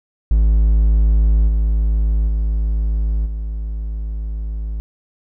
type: tone with level steps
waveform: triangle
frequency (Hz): 53.5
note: A1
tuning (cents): -48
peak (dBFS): -8 / -11 / -13 / -19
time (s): 0.31-4.8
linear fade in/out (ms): 0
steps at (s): 1.47 / 2.27 / 3.25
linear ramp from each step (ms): 20
effects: none